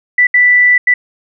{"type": "tone bursts at uneven times", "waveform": "sine", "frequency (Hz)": 1975.5, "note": "B6", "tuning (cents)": 0, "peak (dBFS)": -5, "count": 3, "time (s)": [[0.18, 0.27], [0.34, 0.78], [0.87, 0.94]], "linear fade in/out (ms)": 5, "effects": []}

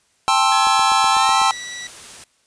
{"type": "chord", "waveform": "square", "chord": "A minor seventh", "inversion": "third", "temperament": "just", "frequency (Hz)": [792, 880, 1056, 1320], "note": ["G5", "A5", "C6", "E6"], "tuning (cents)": [18, 0, 16, 2], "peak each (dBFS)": -20, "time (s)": [0.28, 1.51], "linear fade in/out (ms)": 0}
{"type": "tone with pitch glide", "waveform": "20% pulse", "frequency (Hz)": [1700, 1952.8], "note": ["G#6", "B6"], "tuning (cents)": [40, -20], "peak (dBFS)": -24, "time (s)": [0.52, 1.87], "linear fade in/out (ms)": 0, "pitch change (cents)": 240, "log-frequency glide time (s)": [1.1, 1.36]}
{"type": "click train", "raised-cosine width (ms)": 1, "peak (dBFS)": -19, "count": 7, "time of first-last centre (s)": [0.67, 1.416], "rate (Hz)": 8.04}
{"type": "noise", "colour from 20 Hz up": "white", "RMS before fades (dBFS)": -38, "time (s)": [1.02, 2.24], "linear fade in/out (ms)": 2}
{"effects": ["white hiss -61 dBFS RMS until 2.46 s", "resampled to 22050 Hz"]}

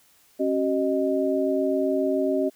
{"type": "tone cluster", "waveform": "sine", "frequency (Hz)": [272.3, 379.6, 619], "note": ["C#4", "F#4", "D#5"], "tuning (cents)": [-31, 44, -9], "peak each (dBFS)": -25, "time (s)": [0.39, 2.5], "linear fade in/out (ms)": 20, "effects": ["white hiss -59 dBFS RMS until 2.55 s"]}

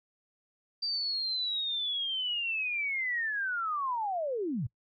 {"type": "linear sweep", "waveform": "sine", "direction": "down", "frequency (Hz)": [4699, 97.5], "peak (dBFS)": -29, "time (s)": [0.82, 4.67], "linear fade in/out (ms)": 10, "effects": ["noise-tail reverb RT60 0.1 s tail -22 dB re dry", "MP3 96 kbps"]}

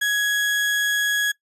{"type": "tone", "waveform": "35% pulse", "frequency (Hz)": 1668, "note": "G#6", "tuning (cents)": 7, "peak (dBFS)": -17, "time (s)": [0.01, 1.32], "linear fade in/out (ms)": 10, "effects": ["noise-tail reverb RT60 0.1 s tail -21 dB re dry", "resampled to 32000 Hz"]}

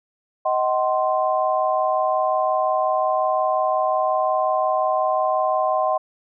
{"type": "chord", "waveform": "sine", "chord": "C diminished", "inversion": "first", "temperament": "just", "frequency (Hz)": [627.9, 753.5, 1046.5], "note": ["Eb5", "Gb5", "C6"], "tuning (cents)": [16, 31, 0], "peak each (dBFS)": [-21, -22, -23], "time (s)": [0.45, 5.98], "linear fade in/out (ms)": 10, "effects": []}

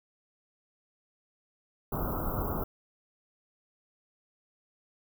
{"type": "band-stop noise", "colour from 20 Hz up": "pink", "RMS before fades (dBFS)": -32, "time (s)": [1.92, 2.64], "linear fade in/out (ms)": 5, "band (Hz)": [1400, 13000], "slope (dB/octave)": 96, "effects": []}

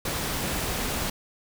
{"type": "noise", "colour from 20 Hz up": "pink", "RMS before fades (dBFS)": -29, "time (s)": [0.05, 1.1], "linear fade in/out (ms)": 5, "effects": []}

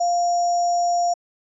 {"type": "tone with sample-and-hold", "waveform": "sine", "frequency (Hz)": 698.5, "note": "F5", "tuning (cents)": 0, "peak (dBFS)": -17, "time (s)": [0, 1.14], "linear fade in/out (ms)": 10, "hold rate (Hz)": 6300, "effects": ["resampled to 24000 Hz"]}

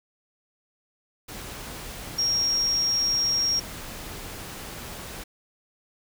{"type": "tone in noise", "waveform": "sine", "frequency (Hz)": 5588, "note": "F8", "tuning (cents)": 0, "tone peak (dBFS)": -21, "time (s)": [2.18, 3.6], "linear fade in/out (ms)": 10, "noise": "pink", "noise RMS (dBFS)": -38, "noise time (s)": [1.28, 5.24], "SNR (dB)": 14, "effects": []}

